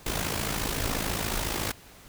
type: noise with amplitude modulation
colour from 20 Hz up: pink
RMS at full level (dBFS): -27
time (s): 0.06-1.72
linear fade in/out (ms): 5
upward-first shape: sine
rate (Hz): 54.1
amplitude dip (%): 65
effects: pink hiss -51 dBFS RMS until 2.08 s